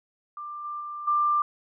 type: tone with level steps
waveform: sine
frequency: 1187 Hz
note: D6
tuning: 18 cents sharp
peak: -34 / -31 / -33 / -20 dBFS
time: 0.37-1.42 s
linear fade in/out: 2 ms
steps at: 0.64 / 0.8 / 1.07 s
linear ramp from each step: 10 ms
effects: none